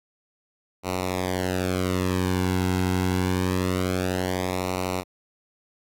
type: tone with flanger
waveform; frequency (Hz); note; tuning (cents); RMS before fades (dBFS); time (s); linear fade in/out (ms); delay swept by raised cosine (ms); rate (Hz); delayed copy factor
sawtooth; 92; F#2; -9; -25; 0.83-5.04; 50; 0.6 to 1.7; 0.25; -0.95
effects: AAC 64 kbps